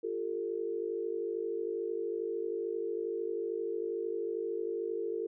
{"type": "tone cluster", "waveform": "sine", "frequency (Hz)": [348.9, 398.2, 451.2], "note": ["F4", "G4", "A4"], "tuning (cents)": [-2, 27, 44], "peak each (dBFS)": [-38, -38, -35], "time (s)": [0.03, 5.27], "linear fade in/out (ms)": 10, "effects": []}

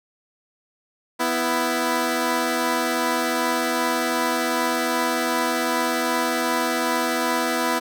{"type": "tone pair together", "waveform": "10% pulse", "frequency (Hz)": [247.6, 331], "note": ["B3", "E4"], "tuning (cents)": [5, 7], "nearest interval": "perfect fourth", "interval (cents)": 502, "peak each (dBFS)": -15, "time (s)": [1.19, 7.8], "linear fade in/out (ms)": 20, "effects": []}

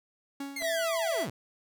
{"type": "tone with exponential decay", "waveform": "45% pulse", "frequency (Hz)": 278.2, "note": "C#4", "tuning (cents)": 6, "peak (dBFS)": -33, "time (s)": [0.4, 1], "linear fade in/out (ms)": 5, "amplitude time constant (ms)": 130}
{"type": "linear sweep", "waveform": "sawtooth", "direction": "down", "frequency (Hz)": [2183, 92.5], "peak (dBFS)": -30, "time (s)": [0.56, 1.3], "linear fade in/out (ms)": 5}
{"type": "tone", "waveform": "square", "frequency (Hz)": 660, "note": "E5", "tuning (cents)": 2, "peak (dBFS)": -29, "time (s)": [0.6, 1.27], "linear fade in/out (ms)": 50}
{"type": "clicks", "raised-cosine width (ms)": 0.5, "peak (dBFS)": -30, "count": 2, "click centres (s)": [0.62, 0.624]}
{"effects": []}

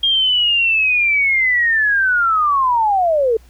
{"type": "linear sweep", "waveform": "sine", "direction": "down", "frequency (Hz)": [3239, 430.4], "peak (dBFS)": -12, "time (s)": [0.03, 3.37], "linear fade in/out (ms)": 5, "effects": ["added 60 Hz sine -43 dBFS peak until 3.49 s", "pink hiss -53 dBFS RMS until 3.49 s"]}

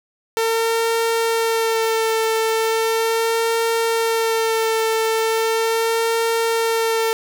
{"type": "tone with vibrato", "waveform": "sawtooth", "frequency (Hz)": 451.4, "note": "A4", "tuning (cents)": 44, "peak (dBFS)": -13, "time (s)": [0.37, 7.13], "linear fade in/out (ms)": 0, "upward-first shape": "sine", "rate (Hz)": 0.38, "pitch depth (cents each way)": 21, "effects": ["8-bit"]}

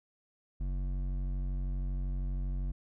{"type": "tone with hard clipping", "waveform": "sine", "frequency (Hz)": 46.36, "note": "F#1", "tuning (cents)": 4, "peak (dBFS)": -33, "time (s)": [0.6, 2.72], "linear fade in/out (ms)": 10, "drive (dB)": 10, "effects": []}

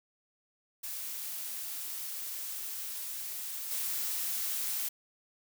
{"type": "noise with level steps", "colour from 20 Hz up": "blue", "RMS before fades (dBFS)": [-39, -34], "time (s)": [0.83, 4.89], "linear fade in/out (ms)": 10, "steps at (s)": 3.71, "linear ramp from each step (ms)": 2, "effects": []}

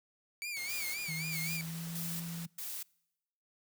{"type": "tone with vibrato", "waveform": "sawtooth", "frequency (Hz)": 2275, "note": "C#7", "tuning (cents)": 44, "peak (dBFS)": -34, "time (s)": [0.42, 1.61], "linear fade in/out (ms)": 0, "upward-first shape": "sine", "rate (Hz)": 3.8, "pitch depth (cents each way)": 120}
{"type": "noise", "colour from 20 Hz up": "white", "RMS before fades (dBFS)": -47, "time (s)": [0.56, 2.46], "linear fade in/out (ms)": 10}
{"type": "noise bursts", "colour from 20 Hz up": "blue", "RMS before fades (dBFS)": -41, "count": 4, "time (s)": [0.69, 2.83], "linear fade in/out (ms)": 5, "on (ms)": 250, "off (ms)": 380}
{"type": "tone with pitch glide", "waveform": "sine", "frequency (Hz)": [158.7, 168.14], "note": ["D#3", "E3"], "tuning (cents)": [35, 35], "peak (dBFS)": -39, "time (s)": [1.08, 2.47], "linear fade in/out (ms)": 10, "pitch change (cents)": 100, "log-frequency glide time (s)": [1.27, 2]}
{"effects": ["noise-tail reverb RT60 0.9 s tail -26 dB re dry"]}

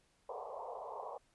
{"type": "band-pass noise", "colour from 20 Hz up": "pink", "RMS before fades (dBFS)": -45, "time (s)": [0.29, 1.18], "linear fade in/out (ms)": 5, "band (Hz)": [430, 1100], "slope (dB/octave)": 96, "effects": ["pink hiss -73 dBFS RMS until 1.34 s", "resampled to 24000 Hz"]}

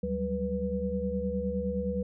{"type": "tone cluster", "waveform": "sine", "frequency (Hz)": [74.1, 187.2, 196.9, 490.2], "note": ["D2", "F#3", "G3", "B4"], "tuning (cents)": [16, 20, 8, -13], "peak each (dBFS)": [-37, -34, -34, -32], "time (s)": [0.03, 2.03], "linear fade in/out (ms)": 5, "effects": []}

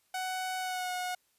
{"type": "tone with pitch glide", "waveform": "sawtooth", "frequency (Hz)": [745, 727.6], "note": ["F#5", "F#5"], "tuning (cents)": [12, -29], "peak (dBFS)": -29, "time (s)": [0.14, 1.15], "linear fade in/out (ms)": 5, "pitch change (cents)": -41, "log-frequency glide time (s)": [0.58, 0.92], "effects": ["white hiss -72 dBFS RMS until 1.38 s", "resampled to 32000 Hz"]}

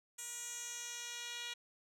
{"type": "tone with band-pass filter sweep", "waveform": "10% pulse", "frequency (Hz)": 478.6, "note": "A#4", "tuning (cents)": 46, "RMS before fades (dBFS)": -45, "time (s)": [0.18, 1.54], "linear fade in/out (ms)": 10, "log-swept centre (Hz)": [8200, 4100], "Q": 2.4, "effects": []}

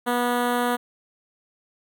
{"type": "tone with notch filter", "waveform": "10% pulse", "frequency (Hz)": 243.4, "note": "B3", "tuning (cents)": -25, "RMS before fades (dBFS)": -23, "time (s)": [0.06, 0.77], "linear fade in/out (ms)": 20, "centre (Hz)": 5400, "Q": 0.74, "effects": []}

